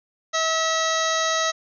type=harmonic tone with a mistuned harmonic; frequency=645 Hz; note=E5; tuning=38 cents flat; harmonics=1 / 2 / 3 / 4 / 5 / 6 / 7 / 8 / 9 / 10; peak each=-26 / -25 / -27 / -38 / -35 / -28 / -37 / -35 / -34 / -30 dBFS; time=0.33-1.52 s; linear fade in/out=20 ms; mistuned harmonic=4; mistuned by=+49 cents; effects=none